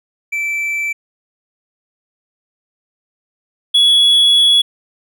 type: tone pair in turn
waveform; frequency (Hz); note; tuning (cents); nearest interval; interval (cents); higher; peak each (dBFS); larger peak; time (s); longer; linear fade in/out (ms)
triangle; 2327 / 3374; D7 / G#7; -17 / +27; tritone; 644; second; -15 / -6; second; 0.32-0.93 / 3.74-4.62; second; 10
effects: none